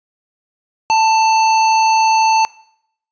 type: tone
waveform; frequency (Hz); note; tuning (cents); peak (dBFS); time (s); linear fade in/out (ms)
square; 886; A5; +12; -11; 0.9-2.45; 0
effects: noise-tail reverb RT60 0.7 s tail -21 dB re dry + resampled to 16000 Hz